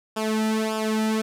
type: tone with flanger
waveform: sawtooth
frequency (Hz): 218.4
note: A3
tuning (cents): -13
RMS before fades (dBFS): -24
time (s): 0.16-1.22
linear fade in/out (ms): 10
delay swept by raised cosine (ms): 0.48 to 1.88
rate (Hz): 1.7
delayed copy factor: -0.85
effects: low-pass 12000 Hz 12 dB/octave + 8-bit